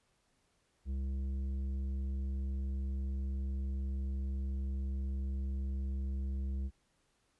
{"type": "tone with tanh clipping", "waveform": "sine", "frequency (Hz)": 67, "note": "C2", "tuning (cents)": 42, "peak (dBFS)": -35, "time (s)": [0.85, 6.71], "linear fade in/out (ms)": 50, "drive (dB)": 9, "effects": ["pink hiss -75 dBFS RMS until 7.39 s", "resampled to 24000 Hz"]}